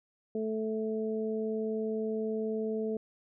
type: harmonic tone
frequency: 219 Hz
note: A3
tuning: 8 cents flat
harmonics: 1 / 2 / 3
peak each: -34 / -32 / -43 dBFS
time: 0.35-2.97 s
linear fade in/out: 2 ms
effects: none